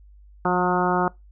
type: harmonic tone with a mistuned harmonic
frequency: 180 Hz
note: F#3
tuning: 47 cents flat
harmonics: 1 / 2 / 3 / 4 / 5 / 6 / 7 / 8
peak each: -25 / -25 / -30 / -26 / -25 / -30 / -27 / -31 dBFS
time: 0.45-1.08 s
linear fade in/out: 2 ms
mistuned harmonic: 1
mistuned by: -23 cents
effects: noise-tail reverb RT60 0.2 s tail -24 dB re dry + added 50 Hz sine -46 dBFS peak until 1.31 s